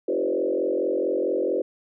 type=tone with frequency modulation; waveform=sine; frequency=440 Hz; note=A4; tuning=in tune; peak=-21 dBFS; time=0.08-1.62 s; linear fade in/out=5 ms; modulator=44.5 Hz; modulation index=2.7; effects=none